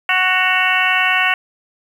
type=harmonic tone with a mistuned harmonic; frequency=370 Hz; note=F#4; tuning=in tune; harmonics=2 / 3 / 4 / 5 / 6 / 7 / 8; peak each=-22 / -22 / -20 / -19 / -20 / -19 / -24 dBFS; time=0.09-1.34 s; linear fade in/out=2 ms; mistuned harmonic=7; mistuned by=+67 cents; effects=7-bit